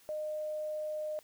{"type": "tone", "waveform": "sine", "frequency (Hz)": 612, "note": "D#5", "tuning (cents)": -29, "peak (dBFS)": -34, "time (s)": [0.09, 1.19], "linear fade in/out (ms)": 0, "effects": ["white hiss -62 dBFS RMS until 1.23 s"]}